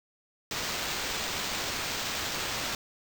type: noise with sample-and-hold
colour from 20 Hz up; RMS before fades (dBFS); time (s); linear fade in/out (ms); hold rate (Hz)
blue; -33; 0.51-2.75; 2; 11025
effects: none